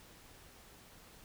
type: silence
effects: pink hiss -58 dBFS RMS until 1.24 s